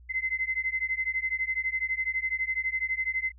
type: beating tone pair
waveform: sine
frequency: 2053 / 2065 Hz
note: C7 / C7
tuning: -33 / -23 cents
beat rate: 12 Hz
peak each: -30 dBFS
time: 0.09-3.32 s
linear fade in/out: 20 ms
effects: added 60 Hz sine -49 dBFS peak until 3.38 s